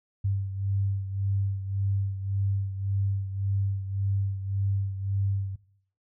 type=beating tone pair; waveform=sine; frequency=98 / 99.8 Hz; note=G2 / G2; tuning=0 / +32 cents; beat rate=1.8 Hz; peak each=-26 / -32 dBFS; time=0.24-5.56 s; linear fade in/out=10 ms; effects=noise-tail reverb RT60 0.6 s tail -19 dB re dry